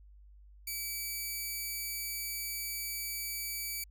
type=tone; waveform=5% pulse; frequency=2300 Hz; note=D7; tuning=37 cents flat; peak=-26 dBFS; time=0.67-3.84 s; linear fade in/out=5 ms; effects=added 50 Hz sine -53 dBFS peak until 3.9 s